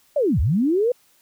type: linear two-way sweep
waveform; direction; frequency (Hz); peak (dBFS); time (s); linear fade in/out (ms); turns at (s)
sine; down then up; 620 to 59.2 to 509; -16; 0.16-0.92; 5; 0.4
effects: white hiss -59 dBFS RMS until 1.21 s